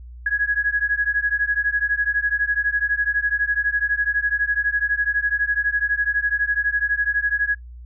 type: beating tone pair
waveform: sine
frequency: 1661.2 / 1673.2 Hz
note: G#6 / G#6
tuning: 0 / +12 cents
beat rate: 12 Hz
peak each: -21 dBFS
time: 0.26-7.55 s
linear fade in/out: 5 ms
effects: noise-tail reverb RT60 0.1 s tail -20 dB re dry + added 60 Hz sine -36 dBFS peak until 7.85 s